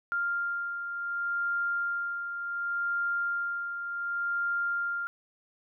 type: beating tone pair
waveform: sine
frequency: 1396.9 / 1397.58 Hz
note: F6 / F6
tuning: 0 / +1 cents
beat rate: 0.68 Hz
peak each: -29 / -38 dBFS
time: 0.12-5.07 s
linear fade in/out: 0 ms
effects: none